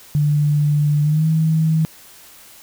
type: tone with pitch glide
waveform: sine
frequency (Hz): 147.7 to 159.22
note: D3 to D#3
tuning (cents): +10 to +40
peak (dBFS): -13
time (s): 0.15-1.85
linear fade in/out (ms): 0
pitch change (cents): +130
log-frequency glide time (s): 1.02-1.27
effects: white hiss -44 dBFS RMS until 2.62 s